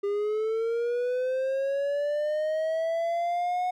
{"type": "linear sweep", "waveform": "triangle", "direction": "up", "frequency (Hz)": [400.4, 732], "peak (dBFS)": -23, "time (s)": [0.03, 3.71], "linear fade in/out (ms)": 10, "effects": []}